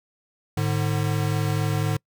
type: tone pair together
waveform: square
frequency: 106.07 / 150 Hz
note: G#2 / D3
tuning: +37 / +37 cents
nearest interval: tritone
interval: 600 cents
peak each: -25 dBFS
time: 0.57-1.97 s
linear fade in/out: 5 ms
effects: noise-tail reverb RT60 0.1 s tail -26 dB re dry